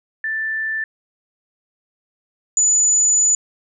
sine tone pair in turn, 1767 / 6969 Hz, A6 / A8, +7 / -18 cents, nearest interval 2 octaves, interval 2375 cents, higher second, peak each -20 / -12 dBFS, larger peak second, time 0.24-0.84 / 2.57-3.35 s, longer second, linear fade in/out 2 ms, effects none

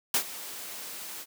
white noise with ADSR envelope, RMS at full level -23 dBFS, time 0.14-1.26 s, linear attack 3 ms, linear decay 87 ms, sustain -17 dB, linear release 49 ms, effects high-pass 200 Hz 12 dB/octave

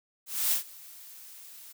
blue noise with ADSR envelope, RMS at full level -25 dBFS, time 0.26-1.73 s, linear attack 260 ms, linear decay 110 ms, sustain -23 dB, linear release 16 ms, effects none

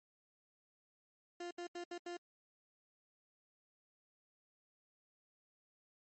30% pulse tone bursts at uneven times, 349.2 Hz, F4, in tune, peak -40 dBFS, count 5, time 1.4-1.51 / 1.58-1.67 / 1.75-1.84 / 1.91-1.98 / 2.06-2.17 s, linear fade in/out 5 ms, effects low-pass 12000 Hz 12 dB/octave + MP3 32 kbps

